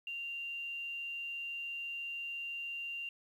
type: tone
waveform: sine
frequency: 2777 Hz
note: F7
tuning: 10 cents flat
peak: -38 dBFS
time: 0.07-3.09 s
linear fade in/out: 2 ms
effects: 11-bit